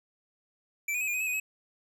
square tone with pitch steps, 2331 / 2464 / 2550 / 2417 / 2510 / 2587 / 2489 / 2564 Hz, D7 / D#7 / D#7 / D7 / D#7 / E7 / D#7 / E7, -14 / -17 / +42 / +49 / +15 / -33 / 0 / -49 cents, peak -29 dBFS, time 0.88-1.4 s, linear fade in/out 5 ms, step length 65 ms, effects none

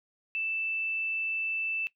sine tone, 2647 Hz, E7, 7 cents sharp, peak -29 dBFS, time 0.35-1.87 s, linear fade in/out 0 ms, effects noise-tail reverb RT60 0.1 s tail -17 dB re dry

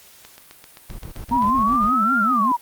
click train, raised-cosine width 0.2 ms, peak -23 dBFS, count 10, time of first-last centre 0.25-1.423 s, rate 7.67 Hz
brown noise bursts, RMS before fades -33 dBFS, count 8, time 0.89-1.9 s, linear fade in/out 10 ms, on 100 ms, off 30 ms
triangle tone with vibrato, 233.1 Hz, A#3, in tune, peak -20 dBFS, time 1.31-2.52 s, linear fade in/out 2 ms, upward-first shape triangle, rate 5.2 Hz, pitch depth 280 cents each way
sine linear two-way sweep, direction up then down, 932.3 to 1412 to 932.3 Hz, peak -16 dBFS, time 1.31-2.57 s, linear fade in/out 20 ms, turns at 2.19 s
effects white hiss -48 dBFS RMS until 2.61 s + Opus 48 kbps

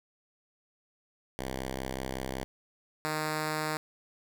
5% pulse tone pair in turn, 65.41 / 154.68 Hz, C2 / D#3, 0 / -10 cents, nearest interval octave + minor third, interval 1490 cents, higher second, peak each -23 / -19 dBFS, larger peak second, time 1.39-2.44 / 3.05-3.77 s, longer first, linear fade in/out 0 ms, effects none

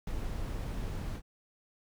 brown noise with ADSR envelope, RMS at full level -33 dBFS, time 0.07-1.22 s, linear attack 5 ms, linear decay 4 ms, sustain -3 dB, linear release 65 ms, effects none

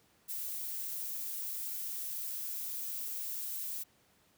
violet noise, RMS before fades -39 dBFS, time 0.28-3.84 s, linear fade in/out 20 ms, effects pink hiss -68 dBFS RMS until 4.37 s + high-pass 80 Hz 12 dB/octave

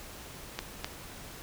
clicks, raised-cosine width 0.2 ms, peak -15 dBFS, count 2, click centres 0.59 / 0.845 s, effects pink hiss -46 dBFS RMS until 1.42 s

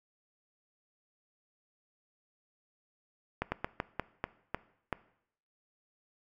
slowing click train, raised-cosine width 0.5 ms, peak -16 dBFS, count 8, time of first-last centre 3.42-4.927 s, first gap 100 ms, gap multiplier 1.25, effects noise-tail reverb RT60 0.7 s tail -19 dB re dry

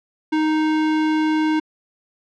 square tone, 311.1 Hz, D#4, in tune, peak -17 dBFS, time 0.32-1.6 s, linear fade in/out 10 ms, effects low-pass 3000 Hz 12 dB/octave

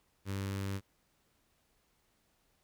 sawtooth tone with notch filter, 98 Hz, G2, in tune, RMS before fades -37 dBFS, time 0.25-0.81 s, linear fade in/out 50 ms, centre 720 Hz, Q 1.8, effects pink hiss -74 dBFS RMS until 2.63 s

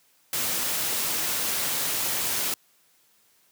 white noise, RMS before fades -27 dBFS, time 0.33-2.54 s, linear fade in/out 2 ms, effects white hiss -63 dBFS RMS until 3.51 s + high-pass 100 Hz 12 dB/octave

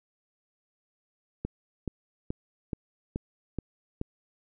click train, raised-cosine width 3 ms, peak -18 dBFS, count 7, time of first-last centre 1.45-4.014 s, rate 2.34 Hz, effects none

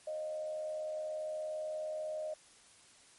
sine tone with frequency modulation, 619 Hz, D#5, 9 cents flat, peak -36 dBFS, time 0.07-2.34 s, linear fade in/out 5 ms, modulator 79.8 Hz, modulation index 0.35, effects white hiss -61 dBFS RMS until 3.18 s + MP3 48 kbps

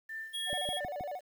sine tone with tremolo, 1783 Hz, A6, 22 cents sharp, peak -37 dBFS, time 0.09-0.85 s, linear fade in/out 5 ms, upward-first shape sine, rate 2.9 Hz, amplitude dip 80%
square tone, 3306 Hz, G#7, 9 cents flat, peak -35 dBFS, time 0.33-0.8 s, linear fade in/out 20 ms
triangle tone with vibrato, 655 Hz, E5, 11 cents flat, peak -34 dBFS, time 0.46-1.21 s, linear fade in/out 50 ms, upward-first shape square, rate 13 Hz, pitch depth 200 cents each way
click train, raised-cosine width 3 ms, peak -30 dBFS, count 4, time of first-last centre 0.53-1.008 s, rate 6.27 Hz
effects 10-bit

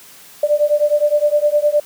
sine beating tone pair, 587.3 / 597 Hz, D5 / D5, 0 / +28 cents, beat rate 9.7 Hz, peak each -15 dBFS, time 0.43-1.8 s, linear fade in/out 5 ms, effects white hiss -42 dBFS RMS until 1.85 s + high-pass 100 Hz 12 dB/octave

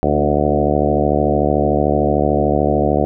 harmonic tone with a mistuned harmonic, 73.42 Hz, D2, in tune, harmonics 1 / 2 / 3 / 4 / 5 / 6 / 7 / 8 / 9 / 10, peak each -22 / -22 / -22 / -22 / -22 / -22 / -22 / -22 / -22 / -22 dBFS, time 0.03-3.05 s, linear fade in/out 0 ms, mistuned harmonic 4, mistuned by +16 cents, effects none

